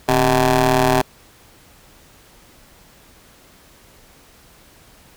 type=ring-modulated tone; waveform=15% pulse; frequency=123.47 Hz; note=B2; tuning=in tune; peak=-4 dBFS; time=0.08-1.02 s; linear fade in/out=10 ms; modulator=513 Hz; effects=pink hiss -49 dBFS RMS until 5.16 s